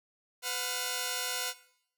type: tone cluster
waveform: 5% pulse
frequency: 502 / 727 / 1393 Hz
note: B4 / F#5 / F6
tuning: +28 / -31 / -5 cents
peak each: -25 dBFS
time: 0.42-1.54 s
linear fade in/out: 50 ms
effects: noise-tail reverb RT60 0.7 s tail -18 dB re dry